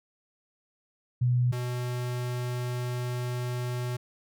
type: tone pair in turn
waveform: sine / square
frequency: 123.47 / 123.47 Hz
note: B2 / B2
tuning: 0 / 0 cents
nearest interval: unison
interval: 0 cents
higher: neither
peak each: -21 / -30 dBFS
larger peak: first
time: 1.21-1.52 / 1.52-3.97 s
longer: second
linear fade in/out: 10 ms
effects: none

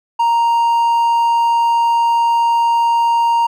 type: tone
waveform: triangle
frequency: 932.3 Hz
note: A#5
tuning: in tune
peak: -9 dBFS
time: 0.19-3.47 s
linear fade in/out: 10 ms
effects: none

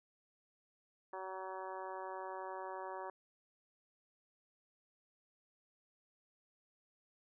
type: harmonic tone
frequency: 188.7 Hz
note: F#3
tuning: 34 cents sharp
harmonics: 2 / 3 / 4 / 5 / 6 / 7 / 8 / 9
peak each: -49 / -49 / -49 / -47 / -51 / -60 / -59 / -57 dBFS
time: 1.13-3.1 s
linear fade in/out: 2 ms
effects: none

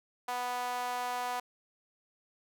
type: tone with high-pass filter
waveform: sawtooth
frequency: 246.9 Hz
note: B3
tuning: in tune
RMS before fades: -35 dBFS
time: 0.28-1.4 s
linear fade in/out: 5 ms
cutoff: 830 Hz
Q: 3.7
effects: none

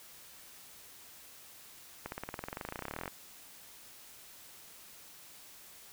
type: accelerating click train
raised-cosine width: 0.5 ms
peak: -23 dBFS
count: 28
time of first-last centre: 2.06-3.078 s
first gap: 61 ms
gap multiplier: 0.96
effects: white hiss -54 dBFS RMS until 5.92 s

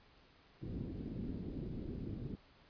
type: low-pass noise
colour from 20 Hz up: white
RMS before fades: -43 dBFS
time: 0.61-2.36 s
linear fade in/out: 20 ms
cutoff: 310 Hz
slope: 24 dB/octave
effects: pink hiss -65 dBFS RMS until 2.69 s + resampled to 11025 Hz

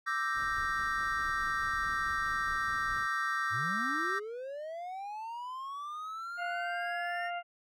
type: chord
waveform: triangle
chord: E half-diminished seventh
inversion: third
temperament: equal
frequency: 1174.7 / 1318.5 / 1568 / 1864.7 Hz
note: D6 / E6 / G6 / Bb6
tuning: 0 / 0 / 0 / 0 cents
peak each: -34 dBFS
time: 0.06-4.2 s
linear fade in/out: 20 ms
type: noise with tremolo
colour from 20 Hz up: brown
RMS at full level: -47 dBFS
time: 0.34-3.08 s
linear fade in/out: 50 ms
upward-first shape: square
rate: 4.7 Hz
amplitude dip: 30%
type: linear sweep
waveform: triangle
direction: up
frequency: 90.6 to 1845 Hz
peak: -36 dBFS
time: 3.5-7.31 s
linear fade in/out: 50 ms
type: harmonic tone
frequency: 698.5 Hz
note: F5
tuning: in tune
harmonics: 1 / 2 / 3 / 4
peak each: -35 / -41 / -45 / -47 dBFS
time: 6.37-7.43 s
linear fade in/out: 50 ms
effects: none

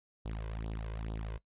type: tone with flanger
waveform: sawtooth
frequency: 54.6 Hz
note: A1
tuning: 13 cents flat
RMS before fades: -39 dBFS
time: 0.25-1.38 s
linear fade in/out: 10 ms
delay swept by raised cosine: 0.22 to 2.02 ms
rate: 2.3 Hz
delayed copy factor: +0.85
effects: noise-tail reverb RT60 0.1 s tail -18 dB re dry + resampled to 8000 Hz

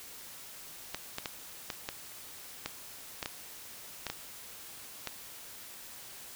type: clicks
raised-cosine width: 0.2 ms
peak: -17 dBFS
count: 11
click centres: 0.946 / 1.184 / 1.258 / 1.702 / 1.889 / 2.66 / 3.228 / 3.259 / 4.067 / 4.1 / 5.073 s
effects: white hiss -48 dBFS RMS until 6.35 s

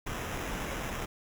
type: noise with sample-and-hold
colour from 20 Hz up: pink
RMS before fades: -36 dBFS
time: 0.06-1.06 s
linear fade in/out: 10 ms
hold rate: 4410 Hz
effects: none

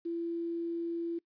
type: tone with quantisation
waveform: sine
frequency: 337.4 Hz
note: E4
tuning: 40 cents sharp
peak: -32 dBFS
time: 0.05-1.19 s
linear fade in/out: 10 ms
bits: 10
effects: noise-tail reverb RT60 0.1 s tail -23 dB re dry + resampled to 11025 Hz

